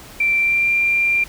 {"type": "tone with pitch glide", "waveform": "sine", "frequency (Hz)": [2349, 2379], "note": ["D7", "D7"], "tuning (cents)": [0, 22], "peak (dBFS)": -14, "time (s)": [0.2, 1.24], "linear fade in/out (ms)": 5, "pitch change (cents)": 22, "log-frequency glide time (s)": [0.39, 0.69], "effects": ["pink hiss -40 dBFS RMS until 1.28 s"]}